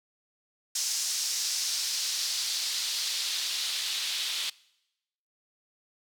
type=noise with band-pass filter sweep; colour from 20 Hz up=white; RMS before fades=-31 dBFS; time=0.75-4.5 s; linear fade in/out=5 ms; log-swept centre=5800 to 3500 Hz; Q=2; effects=noise-tail reverb RT60 0.9 s tail -23 dB re dry